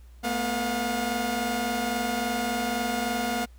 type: tone cluster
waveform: sawtooth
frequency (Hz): 221.9 / 245.5 / 714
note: A3 / B3 / F5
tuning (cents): +15 / -10 / +38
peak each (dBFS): -28 / -27 / -25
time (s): 0.23-3.46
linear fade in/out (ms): 20
effects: added 60 Hz sine -46 dBFS peak until 3.58 s + pink hiss -63 dBFS RMS until 3.58 s